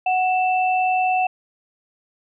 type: tone pair together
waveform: sine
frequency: 741.6 / 2658 Hz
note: F#5 / E7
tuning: +4 / +14 cents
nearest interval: octave + minor seventh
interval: 2210 cents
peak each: -17 / -25 dBFS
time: 0.06-1.27 s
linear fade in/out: 5 ms
effects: none